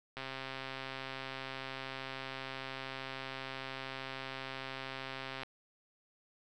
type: click train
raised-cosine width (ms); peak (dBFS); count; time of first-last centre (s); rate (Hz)
0.3; -25; 701; 0.17-5.433; 133
effects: none